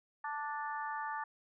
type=harmonic tone; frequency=293.7 Hz; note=D4; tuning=in tune; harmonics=3 / 4 / 5 / 6; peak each=-39 / -42 / -47 / -44 dBFS; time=0.24-1.24 s; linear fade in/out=5 ms; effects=none